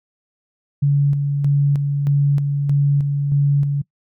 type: tone with tremolo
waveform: sine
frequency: 142.2 Hz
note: C#3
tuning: 45 cents sharp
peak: -12 dBFS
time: 0.82-3.82 s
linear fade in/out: 10 ms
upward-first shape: square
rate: 1.6 Hz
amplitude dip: 40%
effects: noise-tail reverb RT60 0.1 s tail -22 dB re dry